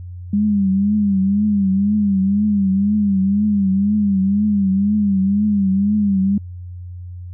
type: tone with vibrato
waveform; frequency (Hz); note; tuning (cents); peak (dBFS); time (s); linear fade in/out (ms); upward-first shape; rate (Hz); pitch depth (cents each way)
sine; 200.4; G3; +38; -13; 0.33-6.38; 5; triangle; 2; 110
effects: added 89 Hz sine -29 dBFS peak until 7.33 s